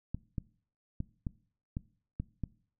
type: clicks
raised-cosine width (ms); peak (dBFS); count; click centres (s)
5; -22; 7; 0.146 / 0.382 / 1.004 / 1.268 / 1.769 / 2.2 / 2.437
effects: noise-tail reverb RT60 0.5 s tail -21 dB re dry